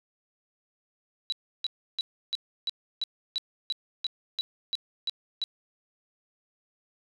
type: tone bursts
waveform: sine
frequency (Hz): 3930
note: B7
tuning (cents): -9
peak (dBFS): -26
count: 13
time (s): 1.3-5.439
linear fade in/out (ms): 0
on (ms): 23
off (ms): 320
effects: none